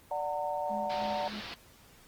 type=chord; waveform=sine; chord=D augmented; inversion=none; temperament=equal with one note detuned; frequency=587.3 / 740 / 912.1 Hz; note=D5 / F#5 / A#5; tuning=0 / 0 / -38 cents; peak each=-35 dBFS; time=0.11-1.28 s; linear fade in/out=2 ms
type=tone with tremolo; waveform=triangle; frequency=210 Hz; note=G#3; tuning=19 cents sharp; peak=-36 dBFS; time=0.69-1.41 s; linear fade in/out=20 ms; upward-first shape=sine; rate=3.2 Hz; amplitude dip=75%
type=low-pass noise; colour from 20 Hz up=white; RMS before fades=-43 dBFS; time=0.9-1.54 s; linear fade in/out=0 ms; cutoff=4800 Hz; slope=48 dB/octave
effects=pink hiss -58 dBFS RMS until 2.07 s + Opus 24 kbps